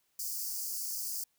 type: high-pass noise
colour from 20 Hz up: white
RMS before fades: -37 dBFS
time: 0.19-1.24 s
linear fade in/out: 5 ms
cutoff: 4600 Hz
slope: 96 dB/octave
effects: white hiss -75 dBFS RMS until 1.38 s